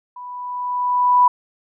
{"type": "tone with level ramp", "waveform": "sine", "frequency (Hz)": 987.8, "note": "B5", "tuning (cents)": 0, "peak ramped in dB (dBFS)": [-32, -8], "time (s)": [0.16, 1.28], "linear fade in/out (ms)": 5, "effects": []}